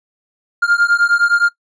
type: beating tone pair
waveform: triangle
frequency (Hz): 1400 / 1409.7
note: F6 / F6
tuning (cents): +4 / +16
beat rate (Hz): 9.7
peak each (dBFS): -12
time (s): 0.62-1.49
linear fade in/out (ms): 10
effects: noise-tail reverb RT60 0.1 s tail -20 dB re dry + resampled to 22050 Hz